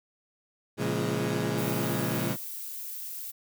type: chord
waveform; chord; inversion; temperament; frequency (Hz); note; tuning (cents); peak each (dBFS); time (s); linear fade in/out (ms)
20% pulse; Bb minor seventh; none; equal with one note detuned; 116.54 / 138.59 / 170.43 / 207.7; Bb2 / Db3 / F3 / Ab3; 0 / 0 / -42 / 0; -28; 0.77-2.37; 50
type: noise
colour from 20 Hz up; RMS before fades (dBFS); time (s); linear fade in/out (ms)
violet; -38; 1.57-3.32; 20
effects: none

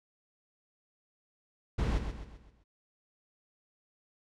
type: noise with echo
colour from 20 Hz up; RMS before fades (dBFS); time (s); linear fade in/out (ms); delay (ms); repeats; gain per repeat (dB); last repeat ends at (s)
brown; -30; 1.78-1.99; 10; 130; 5; -7; 2.64
effects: low-pass 6000 Hz 12 dB/octave

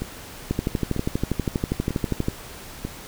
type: two click trains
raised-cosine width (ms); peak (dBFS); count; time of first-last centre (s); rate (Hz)
3; -14 / -9; 4 / 23; 0.02-2.85 / 0.51-2.284; 1.06 / 12.4
effects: pink hiss -40 dBFS RMS until 3.07 s

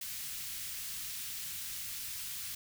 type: band-stop noise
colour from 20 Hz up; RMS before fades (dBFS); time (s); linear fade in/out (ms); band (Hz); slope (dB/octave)
white; -41; 0.01-2.55; 5; 140 to 2000; 12
effects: none

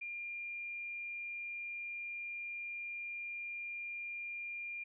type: tone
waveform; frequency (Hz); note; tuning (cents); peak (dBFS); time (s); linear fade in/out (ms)
sine; 2400; D7; +37; -40; 0.01-4.84; 10
effects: none

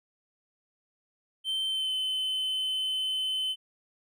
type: tone with pitch glide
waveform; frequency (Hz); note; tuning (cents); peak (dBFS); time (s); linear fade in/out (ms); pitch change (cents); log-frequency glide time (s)
triangle; 3107 to 3052; G7 to G7; -16 to -47; -26; 1.44-3.56; 50; -31; 1.67-1.92
effects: none

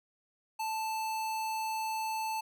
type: tone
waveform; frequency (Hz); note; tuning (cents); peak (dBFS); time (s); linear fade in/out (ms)
square; 880; A5; 0; -33; 0.59-2.41; 10
effects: none

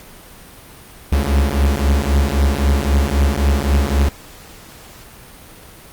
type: beating tone pair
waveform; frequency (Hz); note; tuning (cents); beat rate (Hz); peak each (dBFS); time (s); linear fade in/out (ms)
45% pulse; 68.2 / 72; C#2 / D2; -28 / -34; 3.8; -16; 1.12-4.09; 5
effects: pink hiss -40 dBFS RMS until 5.92 s + Opus 48 kbps

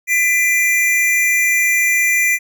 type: tone pair together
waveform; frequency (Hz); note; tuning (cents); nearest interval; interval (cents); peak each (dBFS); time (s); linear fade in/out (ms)
square; 2004 / 2381; B6 / D7; +25 / +23; minor third; 298; -16; 0.07-2.39; 50
effects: none

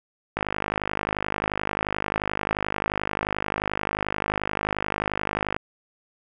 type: click train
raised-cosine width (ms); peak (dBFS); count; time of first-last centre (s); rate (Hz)
0.5; -9; 268; 0.37-5.565; 51.4
effects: none

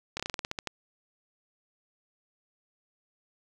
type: slowing click train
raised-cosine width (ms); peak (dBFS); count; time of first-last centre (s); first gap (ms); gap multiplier
0.2; -15; 11; 0.17-0.673; 26; 1.14
effects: 8-bit

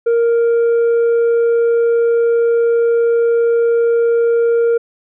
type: tone with tanh clipping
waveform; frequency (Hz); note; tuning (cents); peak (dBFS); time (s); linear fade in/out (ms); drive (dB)
sine; 466.2; A#4; 0; -11; 0.06-4.78; 10; 3
effects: none

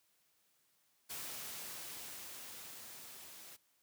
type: noise with level ramp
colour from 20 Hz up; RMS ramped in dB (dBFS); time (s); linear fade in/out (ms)
white; -44 to -54; 1.09-3.57; 20
effects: white hiss -75 dBFS RMS until 3.82 s + high-pass 80 Hz 12 dB/octave

